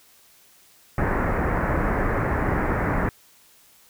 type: low-pass noise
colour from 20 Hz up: pink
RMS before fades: -23 dBFS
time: 0.98-3.09 s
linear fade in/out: 2 ms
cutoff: 2000 Hz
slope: 48 dB/octave
effects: white hiss -55 dBFS RMS until 3.89 s